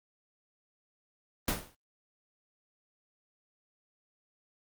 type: noise with exponential decay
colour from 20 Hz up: pink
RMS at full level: -26 dBFS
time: 1.48-1.75 s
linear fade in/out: 2 ms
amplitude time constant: 58 ms
effects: Opus 24 kbps